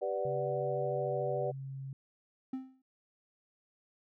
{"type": "chord", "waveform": "sine", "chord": "G major seventh", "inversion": "none", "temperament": "equal", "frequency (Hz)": [392, 493.9, 587.3, 740], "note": ["G4", "B4", "D5", "F#5"], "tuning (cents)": [0, 0, 0, 0], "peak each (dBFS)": [-38, -36, -35, -40], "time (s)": [0.01, 1.52], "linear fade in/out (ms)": 20}
{"type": "tone with pitch glide", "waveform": "sine", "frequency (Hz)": [137.2, 135.08], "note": ["C#3", "C#3"], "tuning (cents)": [-17, -44], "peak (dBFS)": -39, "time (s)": [0.25, 1.93], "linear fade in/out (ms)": 2, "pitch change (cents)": -27, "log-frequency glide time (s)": [0.97, 1.43]}
{"type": "tone with exponential decay", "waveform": "triangle", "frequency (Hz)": 261.6, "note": "C4", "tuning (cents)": 0, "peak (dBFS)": -30, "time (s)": [2.53, 2.82], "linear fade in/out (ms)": 5, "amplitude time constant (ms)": 61}
{"effects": []}